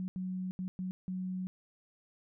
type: tone bursts at uneven times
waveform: sine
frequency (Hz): 185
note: F#3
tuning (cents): 0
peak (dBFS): -34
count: 5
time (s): 0-0.08 / 0.16-0.51 / 0.59-0.68 / 0.79-0.91 / 1.08-1.47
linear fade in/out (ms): 0
effects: none